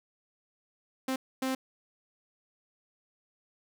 sawtooth tone bursts at uneven times, 262.2 Hz, C4, 4 cents sharp, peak -25 dBFS, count 2, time 1.08-1.16 / 1.42-1.55 s, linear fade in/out 5 ms, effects none

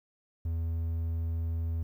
triangle tone, 82.41 Hz, E2, in tune, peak -27 dBFS, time 0.45-1.83 s, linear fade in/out 5 ms, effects 11-bit

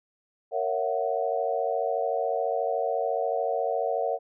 sine chord, F# dominant seventh, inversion first, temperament just, 462.5 / 555 / 666 / 740 Hz, A#4 / C#5 / E5 / F#5, -14 / +2 / +18 / 0 cents, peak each -30 dBFS, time 0.51-4.19 s, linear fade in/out 50 ms, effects none

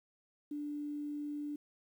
sine tone with quantisation, 293.7 Hz, D4, in tune, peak -37 dBFS, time 0.51-1.56 s, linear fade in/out 5 ms, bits 11, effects none

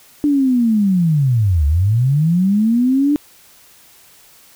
sine linear two-way sweep, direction down then up, 297.9 to 69.3 to 297.9 Hz, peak -11 dBFS, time 0.24-3.16 s, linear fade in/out 0 ms, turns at 1.66 s, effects white hiss -47 dBFS RMS until 4.55 s

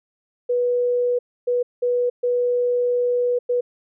sine tone bursts at uneven times, 489.2 Hz, B4, 16 cents flat, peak -17 dBFS, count 5, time 0.49-1.19 / 1.47-1.63 / 1.82-2.1 / 2.23-3.39 / 3.49-3.61 s, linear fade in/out 10 ms, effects none

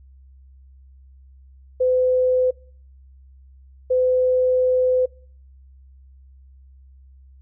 sine tone bursts at uneven times, 508 Hz, B4, 49 cents sharp, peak -15 dBFS, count 2, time 1.8-2.51 / 3.9-5.06 s, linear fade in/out 10 ms, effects noise-tail reverb RT60 0.5 s tail -25 dB re dry + added 66 Hz sine -45 dBFS peak until 7.41 s

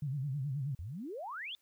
sine tone with vibrato, 138.5 Hz, C#3, 1 cent flat, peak -33 dBFS, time 0.02-0.75 s, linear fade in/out 5 ms, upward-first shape sine, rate 9.4 Hz, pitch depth 140 cents each way
sine exponential sweep, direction up, 73.42 to 3624 Hz, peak -39 dBFS, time 0.79-1.55 s, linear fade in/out 0 ms
effects white hiss -75 dBFS RMS until 1.61 s

